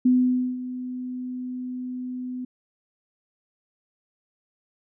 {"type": "tone with ADSR envelope", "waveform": "sine", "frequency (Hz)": 251.8, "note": "B3", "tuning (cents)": 34, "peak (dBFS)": -14, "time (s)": [0.05, 2.45], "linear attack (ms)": 8, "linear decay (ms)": 510, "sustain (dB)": -15, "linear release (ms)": 6, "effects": []}